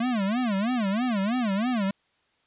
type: tone with vibrato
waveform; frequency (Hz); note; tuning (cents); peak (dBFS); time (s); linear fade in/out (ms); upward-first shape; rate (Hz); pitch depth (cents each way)
square; 221.3; A3; +10; -24; 0-1.91; 5; sine; 3.1; 250
effects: white hiss -68 dBFS RMS until 2.46 s + resampled to 8000 Hz

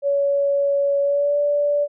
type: tone with pitch glide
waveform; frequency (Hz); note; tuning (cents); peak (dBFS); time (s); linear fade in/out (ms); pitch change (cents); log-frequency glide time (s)
sine; 563 to 580.8; C#5 to D5; +27 to -19; -16; 0.02-1.88; 50; +54; 1.01-1.38
effects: none

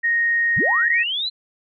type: tone with pitch glide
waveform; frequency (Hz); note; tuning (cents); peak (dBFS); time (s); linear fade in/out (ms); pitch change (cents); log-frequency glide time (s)
sine; 1864.7 to 1875.5; A#6 to A#6; 0 to +10; -16; 0.03-1.04; 20; +10; 0.54-0.84
type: linear sweep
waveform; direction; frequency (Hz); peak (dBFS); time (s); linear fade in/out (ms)
sine; up; 32.7 to 4143; -21; 0.56-1.3; 20
effects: none

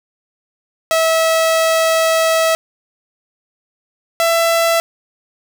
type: tone pair in turn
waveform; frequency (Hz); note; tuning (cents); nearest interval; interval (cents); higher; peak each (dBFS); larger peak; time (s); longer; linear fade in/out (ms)
sawtooth; 649 / 667.2; E5 / E5; -27 / +21; unison; 48; second; -8; neither; 0.91-2.55 / 4.2-4.8; first; 0
effects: 7-bit

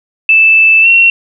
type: tone with pitch glide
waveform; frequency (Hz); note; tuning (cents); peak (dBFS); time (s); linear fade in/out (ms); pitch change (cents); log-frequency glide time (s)
sine; 2637 to 2725; E7 to F7; 0 to -43; -3; 0.29-1.1; 2; +57; 0.82-0.87
effects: none

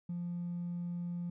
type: tone with hard clipping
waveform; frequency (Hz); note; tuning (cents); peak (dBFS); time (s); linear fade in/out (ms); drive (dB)
sine; 174.2; F3; -4; -36; 0.09-1.3; 5; 1
effects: none

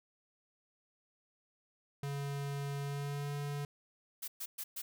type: tone with pitch glide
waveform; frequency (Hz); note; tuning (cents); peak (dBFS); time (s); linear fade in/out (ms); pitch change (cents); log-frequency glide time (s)
square; 141.1 to 143.9; C#3 to D3; +31 to -35; -37; 2.03-3.65; 2; +34; 2.81-3.33
type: noise bursts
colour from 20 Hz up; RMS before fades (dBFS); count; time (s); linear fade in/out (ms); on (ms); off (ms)
blue; -41; 4; 4.22-4.82; 10; 60; 120
effects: none

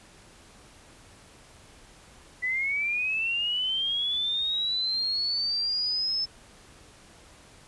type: linear sweep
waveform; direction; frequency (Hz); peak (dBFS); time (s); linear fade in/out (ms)
sine; up; 1975.5 to 5274; -25; 2.42-6.26; 20
effects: pink hiss -53 dBFS RMS until 7.67 s + resampled to 24000 Hz

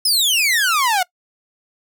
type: exponential sweep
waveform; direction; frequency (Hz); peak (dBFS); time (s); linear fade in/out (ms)
sawtooth; down; 5274 to 707; -11; 0.05-1.03; 5
effects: noise-tail reverb RT60 0.1 s tail -23 dB re dry

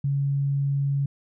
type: tone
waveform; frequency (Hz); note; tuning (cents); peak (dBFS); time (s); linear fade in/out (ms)
sine; 139.8; C#3; +15; -21; 0.04-1.06; 5
effects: none

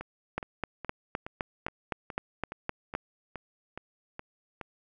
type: two click trains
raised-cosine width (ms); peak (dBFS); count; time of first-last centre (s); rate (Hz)
0.5; -23 / -15; 12 / 11; 0.01-4.613 / 0.38-2.951; 2.39 / 3.89
effects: none

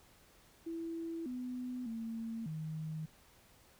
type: tone with pitch steps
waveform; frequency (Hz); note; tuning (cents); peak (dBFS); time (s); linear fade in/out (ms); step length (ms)
sine; 330.9 / 250.3 / 226.8 / 156.9; E4 / B3 / A#3 / D#3; +7 / +23 / -47 / +15; -38; 0.66-3.06; 10; 600
effects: pink hiss -64 dBFS RMS until 3.79 s

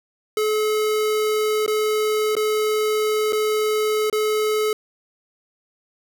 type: tone with dropouts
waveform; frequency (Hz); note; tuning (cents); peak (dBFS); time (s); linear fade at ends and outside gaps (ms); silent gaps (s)
square; 428.9; A4; -44; -19; 0.37-4.73; 2; 1.663-1.678 / 2.353-2.366 / 3.324-3.33 / 4.099-4.127
effects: none

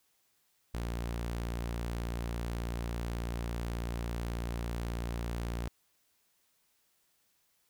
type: tone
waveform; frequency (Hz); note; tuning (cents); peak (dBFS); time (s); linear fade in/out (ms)
sawtooth; 58.27; A#1; 0; -30; 0.74-5.68; 0
effects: white hiss -73 dBFS RMS until 7.69 s

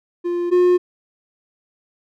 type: tone pair in turn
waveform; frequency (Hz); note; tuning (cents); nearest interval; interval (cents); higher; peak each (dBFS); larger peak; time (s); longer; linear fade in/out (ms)
triangle; 349.2 / 358.2; F4 / F4; 0 / +44; unison; 44; second; -17 / -9; second; 0.24-0.51 / 0.51-0.78; neither; 20
effects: none

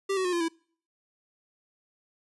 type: tone with pitch steps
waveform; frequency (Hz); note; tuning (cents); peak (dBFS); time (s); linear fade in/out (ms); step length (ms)
square; 392 / 375.4 / 359.5 / 344.2 / 329.6; G4 / F#4 / F#4 / F4 / E4; 0 / +25 / -50 / -25 / 0; -26; 0.09-0.485; 10; 79
effects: noise-tail reverb RT60 0.5 s tail -26 dB re dry + resampled to 24000 Hz

